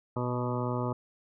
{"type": "harmonic tone with a mistuned harmonic", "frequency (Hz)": 123.47, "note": "B2", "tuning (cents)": 0, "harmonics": [1, 2, 3, 4, 5, 7, 8, 9, 10], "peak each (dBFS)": [-32, -35, -37, -38, -39, -40, -41, -42, -42], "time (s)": [0.16, 0.93], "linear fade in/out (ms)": 5, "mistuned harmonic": 1, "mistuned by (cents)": -25, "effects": []}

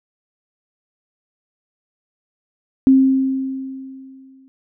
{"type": "tone with exponential decay", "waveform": "sine", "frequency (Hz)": 265.6, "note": "C4", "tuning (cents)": 26, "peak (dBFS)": -6, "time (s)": [2.87, 4.48], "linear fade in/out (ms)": 0, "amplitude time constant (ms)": 350, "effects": []}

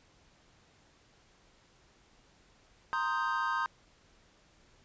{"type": "chord", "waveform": "triangle", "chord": "C minor seventh", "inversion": "third", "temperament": "equal", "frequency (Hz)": [932.3, 1046.5, 1244.5, 1568], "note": ["Bb5", "C6", "Eb6", "G6"], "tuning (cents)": [0, 0, 0, 0], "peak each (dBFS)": [-34, -33, -33, -33], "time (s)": [2.93, 3.66], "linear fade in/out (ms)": 0, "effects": ["pink hiss -64 dBFS RMS until 4.84 s", "resampled to 16000 Hz"]}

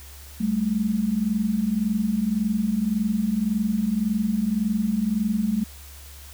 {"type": "tone pair together", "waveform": "sine", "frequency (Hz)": [196, 217.8], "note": ["G3", "A3"], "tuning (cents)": [0, -17], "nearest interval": "major second", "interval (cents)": 183, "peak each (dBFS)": [-25, -22], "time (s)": [0.4, 5.64], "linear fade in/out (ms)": 10, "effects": ["added 70 Hz sine -42 dBFS peak until 6.33 s", "white hiss -46 dBFS RMS until 6.33 s"]}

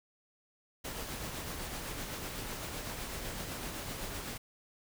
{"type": "noise with tremolo", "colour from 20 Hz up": "pink", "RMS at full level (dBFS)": -39, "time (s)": [0.84, 4.38], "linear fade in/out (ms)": 10, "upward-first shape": "triangle", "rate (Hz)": 7.9, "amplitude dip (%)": 35, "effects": []}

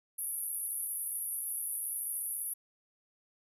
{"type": "band-pass noise", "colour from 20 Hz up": "white", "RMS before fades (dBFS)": -37, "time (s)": [0.18, 2.54], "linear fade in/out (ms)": 10, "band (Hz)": [10000, 12000], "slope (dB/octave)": 96, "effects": []}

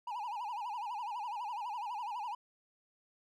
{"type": "tone with vibrato", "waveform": "triangle", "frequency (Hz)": 898, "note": "A5", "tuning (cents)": 35, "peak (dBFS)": -35, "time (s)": [0.07, 2.35], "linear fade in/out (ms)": 5, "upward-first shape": "sine", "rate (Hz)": 12, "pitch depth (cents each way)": 180, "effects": []}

